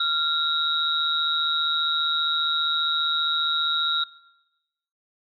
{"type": "tone cluster", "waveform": "sine", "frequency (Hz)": [1383, 3722, 3877], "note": ["F6", "A#7", "B7"], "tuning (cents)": [-17, -3, -33], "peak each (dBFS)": -25, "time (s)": [0, 4.04], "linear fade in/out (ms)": 5, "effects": ["noise-tail reverb RT60 1.0 s tail -22 dB re dry"]}